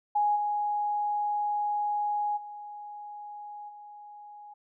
sine tone with level steps, 830.6 Hz, G#5, in tune, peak -22 / -26 / -39 / -44 dBFS, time 0.15-4.54 s, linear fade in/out 10 ms, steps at 0.35 / 2.36 / 3.68 s, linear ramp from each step 20 ms, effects none

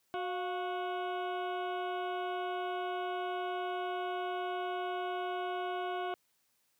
harmonic tone with a mistuned harmonic, 367.6 Hz, F#4, 11 cents flat, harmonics 1 / 2 / 3 / 4 / 6 / 7 / 8 / 9 / 10, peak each -38 / -37 / -43 / -45 / -52 / -56 / -51 / -58 / -60 dBFS, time 0.14-6.14 s, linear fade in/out 0 ms, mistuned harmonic 2, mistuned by -64 cents, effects white hiss -75 dBFS RMS until 6.79 s + high-pass 80 Hz 12 dB/octave

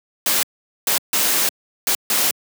white noise bursts at uneven times, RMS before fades -18 dBFS, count 5, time 0.26-0.43 / 0.87-0.98 / 1.13-1.49 / 1.87-1.95 / 2.1-2.31 s, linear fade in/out 2 ms, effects high-pass 200 Hz 12 dB/octave

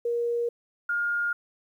sine tone pair in turn, 473 / 1417.4 Hz, A#4 / F6, +25 / +25 cents, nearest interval octave + perfect fifth, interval 1900 cents, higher second, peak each -24 dBFS, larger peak neither, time 0.05-0.49 / 0.89-1.33 s, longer neither, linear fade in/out 5 ms, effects 10-bit

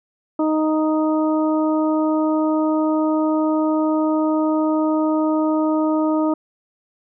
harmonic tone, 311.1 Hz, D#4, in tune, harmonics 1 / 2 / 3 / 4, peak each -17 / -23 / -27 / -29 dBFS, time 0.39-6.34 s, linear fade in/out 5 ms, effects none

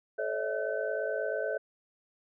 sine tone cluster, 434.2 / 542 / 591 / 648 / 1521 Hz, A4 / C#5 / D5 / E5 / F#6, -23 / -39 / +11 / -30 / +47 cents, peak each -35 / -36 / -37 / -35 / -38 dBFS, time 0.18-1.58 s, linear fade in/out 10 ms, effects none

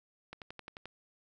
click train, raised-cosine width 0.3 ms, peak -28 dBFS, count 7, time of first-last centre 0.33-0.856 s, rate 11.4 Hz, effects none

